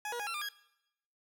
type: tone with pitch steps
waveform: 20% pulse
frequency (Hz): 840 / 479.2 / 826 / 1354 / 1199 / 1648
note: G#5 / A#4 / G#5 / E6 / D6 / G#6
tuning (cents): +19 / +48 / -10 / +46 / +36 / -14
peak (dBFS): -31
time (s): 0.05-0.488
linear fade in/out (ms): 2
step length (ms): 73
effects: noise-tail reverb RT60 0.8 s tail -18 dB re dry